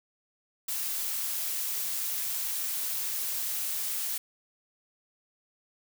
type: noise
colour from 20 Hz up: blue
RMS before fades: -32 dBFS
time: 0.68-4.18 s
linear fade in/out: 5 ms
effects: none